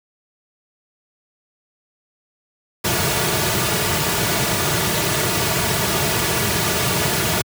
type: noise with comb filter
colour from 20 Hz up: pink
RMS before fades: -19 dBFS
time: 2.84-7.42 s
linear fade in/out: 10 ms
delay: 3.8 ms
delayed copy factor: -0.65
effects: high-pass 100 Hz 12 dB/octave